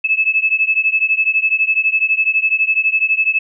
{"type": "beating tone pair", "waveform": "sine", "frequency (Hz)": [2600, 2612], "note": ["E7", "E7"], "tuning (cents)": [-24, -17], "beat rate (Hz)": 12, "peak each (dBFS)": [-15, -16], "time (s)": [0.04, 3.39], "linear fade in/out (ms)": 10, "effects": []}